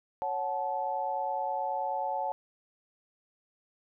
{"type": "chord", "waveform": "sine", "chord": "F# minor", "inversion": "second", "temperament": "equal with one note detuned", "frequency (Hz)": [554.4, 740, 869.4], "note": ["C#5", "F#5", "A5"], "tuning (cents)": [0, 0, -21], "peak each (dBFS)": [-36, -34, -32], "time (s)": [0.22, 2.32], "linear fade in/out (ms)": 0, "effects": []}